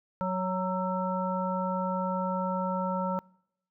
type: harmonic tone with a mistuned harmonic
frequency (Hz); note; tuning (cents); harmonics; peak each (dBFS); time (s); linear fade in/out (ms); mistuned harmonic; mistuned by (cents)
185; F#3; 0; 1 / 3 / 5 / 7; -31 / -33 / -33 / -36; 0.21-3.19; 0; 7; +43
effects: noise-tail reverb RT60 0.8 s tail -26 dB re dry